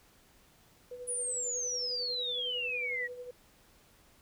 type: tone with tremolo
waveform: sine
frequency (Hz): 493.9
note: B4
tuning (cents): 0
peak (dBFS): -39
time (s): 0.91-3.31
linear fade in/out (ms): 5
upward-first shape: sine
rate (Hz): 11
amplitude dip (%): 55
type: exponential sweep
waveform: sine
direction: down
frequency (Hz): 9956 to 1885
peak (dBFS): -32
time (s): 1.07-3.08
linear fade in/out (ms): 20
effects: pink hiss -63 dBFS RMS until 4.21 s